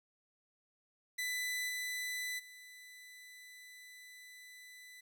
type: tone with level steps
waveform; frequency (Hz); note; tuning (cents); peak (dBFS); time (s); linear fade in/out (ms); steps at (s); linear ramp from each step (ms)
sawtooth; 1995; B6; +17; -32 / -34 / -49; 1.18-5.01; 10; 1.68 / 2.38; 20
effects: 12-bit